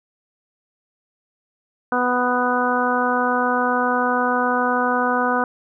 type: harmonic tone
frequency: 247.9 Hz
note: B3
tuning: 7 cents sharp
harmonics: 1 / 2 / 3 / 4 / 5 / 6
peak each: -24 / -24 / -24 / -24 / -24 / -24 dBFS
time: 1.92-5.44 s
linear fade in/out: 2 ms
effects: none